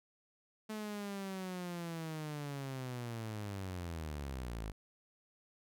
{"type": "linear sweep", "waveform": "sawtooth", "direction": "down", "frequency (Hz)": [217.4, 50.4], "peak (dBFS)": -36, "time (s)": [0.69, 4.72], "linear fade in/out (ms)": 10, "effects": []}